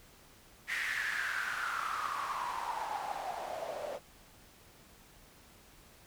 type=noise with band-pass filter sweep; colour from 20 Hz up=white; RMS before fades=-37 dBFS; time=0.67-4 s; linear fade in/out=50 ms; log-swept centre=2000 to 570 Hz; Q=7.3; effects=pink hiss -59 dBFS RMS until 6.06 s